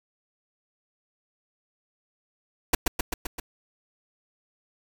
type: noise with echo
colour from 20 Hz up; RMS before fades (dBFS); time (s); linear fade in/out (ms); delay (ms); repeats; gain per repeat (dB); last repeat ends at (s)
pink; -19; 2.73-2.75; 5; 130; 5; -3; 3.4
effects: none